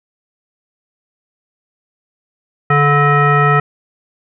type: tone with frequency modulation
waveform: sine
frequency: 724 Hz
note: F#5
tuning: 38 cents flat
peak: -8 dBFS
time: 2.7-3.6 s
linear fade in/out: 5 ms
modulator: 578 Hz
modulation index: 1.9
effects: none